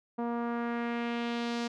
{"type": "tone with low-pass filter sweep", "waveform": "sawtooth", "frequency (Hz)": 236.1, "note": "A#3", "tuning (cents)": 22, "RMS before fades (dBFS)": -33, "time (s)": [0.18, 1.68], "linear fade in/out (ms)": 10, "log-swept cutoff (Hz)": [910, 5400], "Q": 1.5, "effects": []}